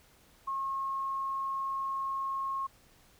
sine tone, 1082 Hz, C#6, 42 cents flat, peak -31 dBFS, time 0.47-2.67 s, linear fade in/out 10 ms, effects pink hiss -62 dBFS RMS until 3.19 s

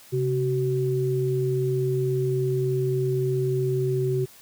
sine tone pair together, 133.4 / 376.6 Hz, C3 / F#4, +34 / +31 cents, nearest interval octave + tritone, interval 1797 cents, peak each -24 dBFS, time 0.12-4.26 s, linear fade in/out 20 ms, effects white hiss -50 dBFS RMS until 4.41 s

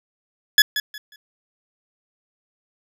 20% pulse tone with echo, 1699 Hz, G#6, 39 cents sharp, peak -4 dBFS, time 0.58-0.62 s, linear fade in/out 2 ms, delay 180 ms, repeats 3, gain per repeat -12 dB, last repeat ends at 1.16 s, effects none

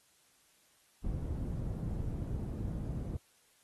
white low-pass noise, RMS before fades -37 dBFS, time 1.04-3.17 s, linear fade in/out 5 ms, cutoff 130 Hz, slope 12 dB/octave, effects white hiss -68 dBFS RMS until 3.63 s + AAC 32 kbps

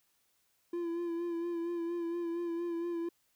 triangle tone with vibrato, 340.8 Hz, F4, 42 cents flat, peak -31 dBFS, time 0.73-3.09 s, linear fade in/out 5 ms, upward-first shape sine, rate 4.3 Hz, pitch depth 33 cents each way, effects white hiss -74 dBFS RMS until 3.35 s

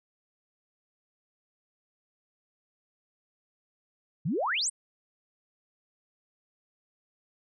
sine exponential sweep, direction up, 130.81 to 9500 Hz, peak -26 dBFS, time 4.25-4.7 s, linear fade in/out 10 ms, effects none

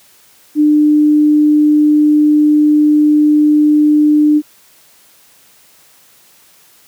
sine tone, 300 Hz, D4, 37 cents sharp, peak -6 dBFS, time 0.55-4.42 s, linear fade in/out 50 ms, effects white hiss -47 dBFS RMS until 6.87 s + high-pass 80 Hz 12 dB/octave

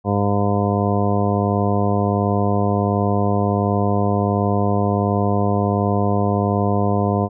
harmonic tone, 101.4 Hz, G#2, 41 cents flat, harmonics 1 / 2 / 3 / 4 / 5 / 6 / 7 / 9 / 10, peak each -20 / -21 / -27 / -25 / -26 / -29 / -24 / -30 / -29 dBFS, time 0.04-7.29 s, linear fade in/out 50 ms, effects none

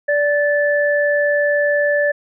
sine tone pair together, 583 / 1747 Hz, D5 / A6, -13 / -13 cents, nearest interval octave + perfect fifth, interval 1900 cents, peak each -15 / -18 dBFS, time 0.08-2.12 s, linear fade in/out 10 ms, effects none

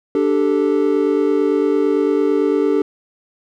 triangle chord, D suspended fourth, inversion none, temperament just, 293.7 / 391.6 / 440.5 Hz, D4 / G4 / A4, 0 / -2 / +2 cents, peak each -16 dBFS, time 0.15-2.82 s, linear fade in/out 2 ms, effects none

